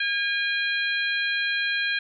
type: harmonic tone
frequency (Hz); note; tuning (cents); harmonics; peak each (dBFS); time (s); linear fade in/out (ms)
812; G#5; -39; 2 / 3 / 4 / 5; -25 / -29 / -31 / -33; 0-1.99; 5
effects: none